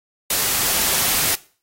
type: noise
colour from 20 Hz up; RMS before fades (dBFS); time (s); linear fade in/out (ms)
white; -19; 0.3-1.35; 5
effects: noise-tail reverb RT60 0.4 s tail -19 dB re dry + AAC 48 kbps